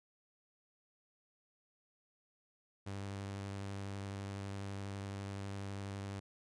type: tone with vibrato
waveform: sawtooth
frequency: 98.9 Hz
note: G2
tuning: 16 cents sharp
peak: -37 dBFS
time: 2.86-6.2 s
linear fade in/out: 10 ms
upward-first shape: square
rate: 12 Hz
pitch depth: 11 cents each way
effects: resampled to 22050 Hz